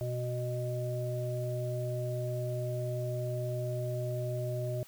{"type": "harmonic tone", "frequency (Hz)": 123.2, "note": "B2", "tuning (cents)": -4, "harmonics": [1, 3, 5], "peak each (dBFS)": [-33, -41, -37], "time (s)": [0.01, 4.83], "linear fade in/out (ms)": 0, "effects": ["white hiss -56 dBFS RMS until 4.87 s"]}